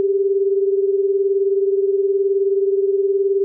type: beating tone pair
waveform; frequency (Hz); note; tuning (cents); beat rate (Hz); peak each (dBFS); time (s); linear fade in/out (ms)
sine; 392 / 411; G4 / G#4; 0 / -18; 19; -15 / -22; 0-3.44; 0
effects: none